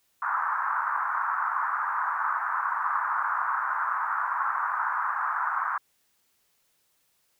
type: band-pass noise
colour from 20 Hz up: pink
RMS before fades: -28 dBFS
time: 0.22-5.78 s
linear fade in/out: 5 ms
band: 950 to 1500 Hz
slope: 48 dB/octave
effects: white hiss -70 dBFS RMS until 7.39 s